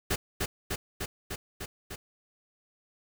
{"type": "noise with echo", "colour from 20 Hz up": "pink", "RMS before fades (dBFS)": -28, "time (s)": [0.1, 0.16], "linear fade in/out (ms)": 10, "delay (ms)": 300, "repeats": 6, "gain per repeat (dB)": -2, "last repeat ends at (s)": 1.96, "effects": []}